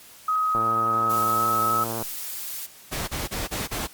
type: tone with pitch glide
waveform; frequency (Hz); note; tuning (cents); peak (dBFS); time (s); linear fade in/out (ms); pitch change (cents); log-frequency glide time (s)
sine; 1263 to 1290.3; D#6 to E6; +26 to -37; -20; 0.28-1.84; 5; +37; 0.84-1.49
type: click train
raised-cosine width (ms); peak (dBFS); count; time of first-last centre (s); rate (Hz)
1; -17; 169; 0.55-2.024; 114
type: noise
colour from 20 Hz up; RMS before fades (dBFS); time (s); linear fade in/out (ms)
blue; -33; 1.09-2.67; 20
type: noise bursts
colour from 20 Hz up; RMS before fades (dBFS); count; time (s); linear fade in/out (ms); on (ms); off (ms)
pink; -29; 5; 2.91-3.876; 20; 170; 29
effects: white hiss -48 dBFS RMS until 3.93 s + Opus 48 kbps